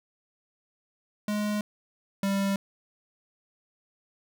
square tone pair in turn, 209.1 / 196.97 Hz, G#3 / G3, +12 / +9 cents, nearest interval minor second, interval 103 cents, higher first, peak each -27 / -25 dBFS, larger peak second, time 1.28-1.61 / 2.23-2.56 s, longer neither, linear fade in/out 2 ms, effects none

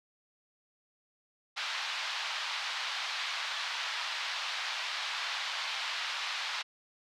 white band-pass noise, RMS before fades -36 dBFS, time 1.56-6.63 s, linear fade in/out 20 ms, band 820 to 4300 Hz, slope 24 dB/octave, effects none

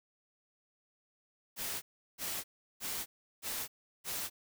white noise bursts, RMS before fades -38 dBFS, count 5, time 1.56-4.3 s, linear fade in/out 50 ms, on 260 ms, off 360 ms, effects none

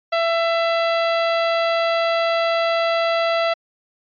sawtooth tone, 668 Hz, E5, 23 cents sharp, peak -13 dBFS, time 0.12-3.54 s, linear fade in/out 10 ms, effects resampled to 11025 Hz

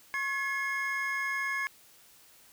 triangle tone cluster, 1087 / 1695 / 2157 Hz, C#6 / G#6 / C#7, -34 / +35 / -48 cents, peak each -35 / -31 / -32 dBFS, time 0.14-1.67 s, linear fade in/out 0 ms, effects white hiss -58 dBFS RMS until 2.52 s

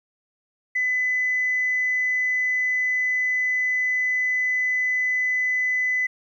sine tone, 2007 Hz, B6, 27 cents sharp, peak -19 dBFS, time 0.75-6.07 s, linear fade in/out 10 ms, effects tanh soft clip ceiling -15 dBFS + 10-bit

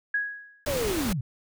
sine tone with exponential decay, 1661.2 Hz, G#6, in tune, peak -21 dBFS, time 0.14-0.65 s, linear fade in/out 5 ms, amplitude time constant 110 ms
pink noise, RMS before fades -31 dBFS, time 0.66-1.13 s, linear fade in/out 5 ms
sine linear sweep, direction down, 598 to 110 Hz, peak -26 dBFS, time 0.67-1.21 s, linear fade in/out 5 ms
effects none

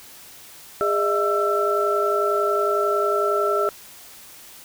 sine tone cluster, 409.1 / 610 / 661 / 1334 Hz, G#4 / D#5 / E5 / E6, -26 / -34 / +5 / +20 cents, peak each -22 / -25 / -29 / -22 dBFS, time 0.81-3.69 s, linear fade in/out 0 ms, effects white hiss -44 dBFS RMS until 4.64 s

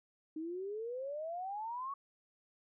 sine exponential sweep, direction up, 307.4 to 1131 Hz, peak -38 dBFS, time 0.36-1.94 s, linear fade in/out 5 ms, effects none

